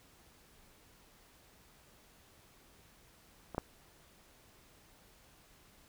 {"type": "clicks", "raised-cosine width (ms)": 1, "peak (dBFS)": [-28, -18], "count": 2, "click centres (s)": [3.547, 3.581], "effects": ["pink hiss -63 dBFS RMS until 5.88 s"]}